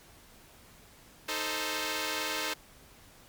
5% pulse chord, A diminished, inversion second, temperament equal, 311.1 / 440 / 523.3 Hz, Eb4 / A4 / C5, 0 / 0 / 0 cents, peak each -24 dBFS, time 1.28-2.54 s, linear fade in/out 10 ms, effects pink hiss -56 dBFS RMS until 3.28 s + MP3 96 kbps

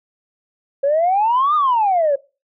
sine exponential two-way sweep, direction up then down, 541 to 1244.5 to 541 Hz, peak -12 dBFS, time 0.83-2.16 s, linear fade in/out 10 ms, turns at 1.55 s, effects noise-tail reverb RT60 0.3 s tail -21 dB re dry + tanh soft clip ceiling -9 dBFS

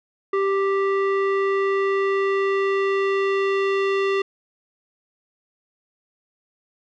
square tone with low-pass filter sweep, 392 Hz, G4, in tune, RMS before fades -21 dBFS, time 0.33-4.22 s, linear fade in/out 5 ms, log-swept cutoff 1600 to 2900 Hz, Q 1.5, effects none

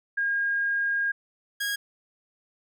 sine / sawtooth tone pair in turn, 1623 / 1640 Hz, G#6 / G#6, -40 / -22 cents, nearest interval unison, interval 18 cents, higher second, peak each -23 dBFS, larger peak neither, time 0.17-1.12 / 1.6-1.76 s, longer first, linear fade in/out 10 ms, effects none

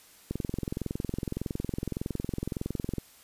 click train, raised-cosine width 3 ms, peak -18 dBFS, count 59, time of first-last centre 0.31-2.983 s, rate 21.7 Hz, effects white hiss -56 dBFS RMS until 3.23 s + resampled to 32000 Hz

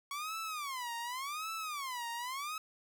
sawtooth tone with vibrato, 1108.7 Hz, C#6, in tune, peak -34 dBFS, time 0.11-2.58 s, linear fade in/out 2 ms, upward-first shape sine, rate 0.88 Hz, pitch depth 300 cents each way, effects none

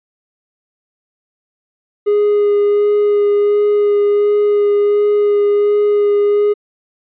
triangle tone with vibrato, 412.2 Hz, G#4, 13 cents flat, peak -7 dBFS, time 2.06-6.54 s, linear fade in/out 20 ms, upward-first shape sine, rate 1.4 Hz, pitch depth 11 cents each way, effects tanh soft clip ceiling -4 dBFS + resampled to 8000 Hz

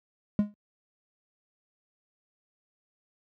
triangle tone with exponential decay, 207.1 Hz, G#3, 5 cents flat, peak -15 dBFS, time 0.39-0.54 s, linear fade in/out 0 ms, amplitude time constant 31 ms, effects high-pass 60 Hz 12 dB/octave

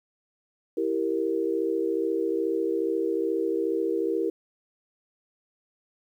sine chord, E diminished, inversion none, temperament equal, 329.6 / 392 / 466.2 Hz, E4 / G4 / Bb4, 0 / 0 / 0 cents, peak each -28 dBFS, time 0.77-4.3 s, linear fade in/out 5 ms, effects 10-bit

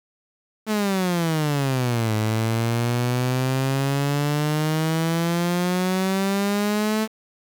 sawtooth exponential two-way sweep, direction down then up, 220 to 107.5 to 220 Hz, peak -16 dBFS, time 0.66-7.08 s, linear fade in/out 50 ms, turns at 2.15 s, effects 7-bit

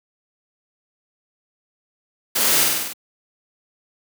white noise with echo, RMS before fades -20 dBFS, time 2.35-2.64 s, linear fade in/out 10 ms, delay 49 ms, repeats 6, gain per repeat -2 dB, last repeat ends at 2.934 s, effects high-pass 150 Hz 12 dB/octave

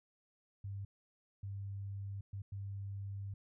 sine tone bursts at uneven times, 99.1 Hz, G2, 19 cents sharp, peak -40 dBFS, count 4, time 0.64-0.85 / 1.43-2.21 / 2.33-2.42 / 2.52-3.34 s, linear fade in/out 5 ms, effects none

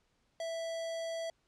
square tone with notch filter, 659.3 Hz, E5, in tune, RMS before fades -38 dBFS, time 0.4-1.3 s, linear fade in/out 2 ms, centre 1500 Hz, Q 1.2, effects pink hiss -75 dBFS RMS until 1.47 s + low-pass 7000 Hz 12 dB/octave

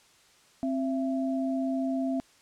sine tone pair together, 264.7 / 670.5 Hz, C4 / E5, +20 / +29 cents, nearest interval octave + major third, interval 1609 cents, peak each -27 / -33 dBFS, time 0.63-2.2 s, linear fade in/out 0 ms, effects white hiss -60 dBFS RMS until 2.41 s + low-pass 8000 Hz 12 dB/octave

